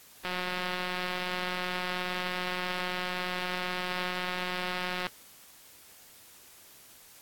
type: click train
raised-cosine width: 0.3 ms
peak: -17 dBFS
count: 873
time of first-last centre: 0.25-5.068 s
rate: 181 Hz
effects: white hiss -54 dBFS RMS until 7.21 s + AAC 64 kbps